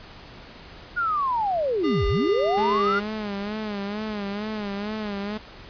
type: linear two-way sweep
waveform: sine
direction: down then up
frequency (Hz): 1454 to 34.6 to 1454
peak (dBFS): -21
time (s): 0.96-3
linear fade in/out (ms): 20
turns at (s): 2.07
type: tone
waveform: square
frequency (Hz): 403.3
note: G4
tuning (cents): +49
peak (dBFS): -24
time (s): 1.83-3.01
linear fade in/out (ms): 20
type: tone with vibrato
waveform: sawtooth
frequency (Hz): 207.7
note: G#3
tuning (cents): 0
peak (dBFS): -24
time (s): 2.57-5.38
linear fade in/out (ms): 10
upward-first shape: sine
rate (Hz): 2.2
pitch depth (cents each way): 80
effects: pink hiss -44 dBFS RMS until 5.69 s + resampled to 11025 Hz